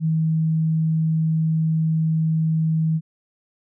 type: tone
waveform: sine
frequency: 159.8 Hz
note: D#3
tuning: 47 cents sharp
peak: -17 dBFS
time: 0-3.01 s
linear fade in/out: 50 ms
effects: none